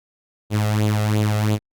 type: tone with flanger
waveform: sawtooth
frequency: 106.1 Hz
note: G#2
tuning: 38 cents sharp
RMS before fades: -19 dBFS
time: 0.5-1.59 s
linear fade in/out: 50 ms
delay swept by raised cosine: 0.27 to 1.57 ms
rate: 2.9 Hz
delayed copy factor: +0.65
effects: Opus 48 kbps